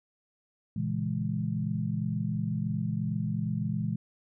sine chord, A# half-diminished seventh, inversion none, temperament equal, 116.54 / 138.59 / 164.81 / 207.7 Hz, A#2 / C#3 / E3 / G#3, 0 / 0 / 0 / 0 cents, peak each -33 / -37 / -32 / -33 dBFS, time 0.76-3.96 s, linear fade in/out 5 ms, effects none

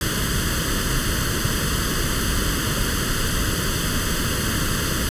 pink noise with comb filter, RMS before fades -22 dBFS, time 0.01-5.09 s, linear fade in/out 2 ms, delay 0.64 ms, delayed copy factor +0.85, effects resampled to 32000 Hz

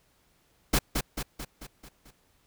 pink noise with echo, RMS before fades -22 dBFS, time 0.73-0.79 s, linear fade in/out 10 ms, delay 220 ms, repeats 6, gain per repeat -5 dB, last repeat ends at 2.11 s, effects pink hiss -67 dBFS RMS until 2.46 s

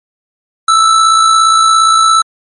square tone with amplitude modulation, 1318.5 Hz, E6, in tune, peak -4 dBFS, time 0.68-2.22 s, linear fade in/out 5 ms, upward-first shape sine, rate 57.3 Hz, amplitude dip 40%, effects MP3 48 kbps

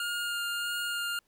25% pulse tone with vibrato, 1413 Hz, F6, 20 cents sharp, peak -27 dBFS, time 0-1.19 s, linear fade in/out 2 ms, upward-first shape sine, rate 1.6 Hz, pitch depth 10 cents each way, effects pink hiss -72 dBFS RMS until 1.27 s

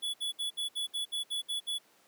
square tone bursts, 3414 Hz, G#7, 47 cents sharp, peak -32 dBFS, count 10, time 0.02-1.787 s, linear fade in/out 20 ms, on 120 ms, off 63 ms, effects pink hiss -64 dBFS RMS until 2.07 s + high-pass 300 Hz 12 dB/octave

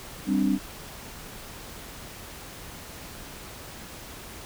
sine chord, G suspended fourth, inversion none, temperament equal, 196 / 261.6 / 293.7 Hz, G3 / C4 / D4, 0 / 0 / 0 cents, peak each -24 / -25 / -25 dBFS, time 0.26-0.59 s, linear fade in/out 50 ms, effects tanh soft clip ceiling -11 dBFS + pink hiss -42 dBFS RMS until 4.45 s

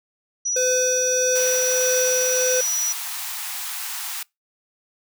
sine tone, 5860 Hz, F#8, 18 cents flat, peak -21 dBFS, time 0.45-2.93 s, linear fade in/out 10 ms
square tone with tremolo, 507 Hz, B4, 45 cents sharp, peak -20 dBFS, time 0.56-2.61 s, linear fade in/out 5 ms, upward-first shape triangle, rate 1.6 Hz, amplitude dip 30%
white high-pass noise, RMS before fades -30 dBFS, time 1.35-4.23 s, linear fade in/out 5 ms, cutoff 720 Hz, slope 96 dB/octave
effects noise-tail reverb RT60 0.2 s tail -25 dB re dry

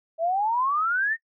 sine exponential sweep, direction up, 638 to 1864.7 Hz, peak -21 dBFS, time 0.18-1.17 s, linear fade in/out 50 ms, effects noise-tail reverb RT60 0.1 s tail -22 dB re dry

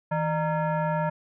sine tone with frequency modulation, 161.4 Hz, E3, 36 cents flat, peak -23 dBFS, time 0.11-1.1 s, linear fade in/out 10 ms, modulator 766 Hz, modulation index 1.3, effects none

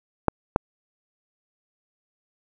clicks, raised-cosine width 1 ms, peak -3 dBFS, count 2, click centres 0.283 / 0.561 s, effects none

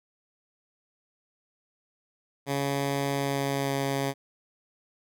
10% pulse tone with pitch glide, 139.8 to 137.8 Hz, C#3 to C#3, +15 to -10 cents, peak -18 dBFS, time 2.46-4.14 s, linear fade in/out 50 ms, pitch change -25 cents, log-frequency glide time 3.13-3.78 s, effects none

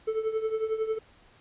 triangle tone with tremolo, 440 Hz, A4, in tune, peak -21 dBFS, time 0.07-0.99 s, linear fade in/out 10 ms, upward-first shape triangle, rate 11 Hz, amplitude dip 80%, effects pink hiss -58 dBFS RMS until 1.4 s + resampled to 8000 Hz

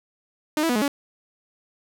sawtooth tone with pitch steps, 304.9 / 328.3 / 245 / 212.5 / 283.2 Hz, D#4 / E4 / B3 / G#3 / C#4, -35 / -7 / -14 / +40 / +37 cents, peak -16 dBFS, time 0.57-0.88 s, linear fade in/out 2 ms, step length 62 ms, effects none

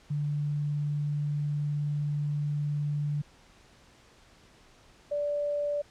sine tone pair in turn, 146.83 / 583.1 Hz, D3 / D5, 0 / -13 cents, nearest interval 2 octaves, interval 2387 cents, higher second, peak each -27 dBFS, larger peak neither, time 0.1-3.22 / 5.11-5.82 s, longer first, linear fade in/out 10 ms, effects pink hiss -58 dBFS RMS until 5.9 s + low-pass 7000 Hz 12 dB/octave

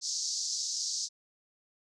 white band-pass noise, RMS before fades -34 dBFS, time 0.01-1.09 s, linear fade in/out 50 ms, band 4500 to 6700 Hz, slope 48 dB/octave, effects none

